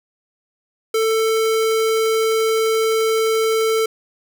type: tone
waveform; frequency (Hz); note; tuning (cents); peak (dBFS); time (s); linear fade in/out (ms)
square; 444.2; A4; +16; -16; 0.94-3.86; 5
effects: none